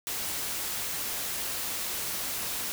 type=noise; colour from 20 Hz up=white; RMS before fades=-33 dBFS; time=0.07-2.72 s; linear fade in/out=0 ms; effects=none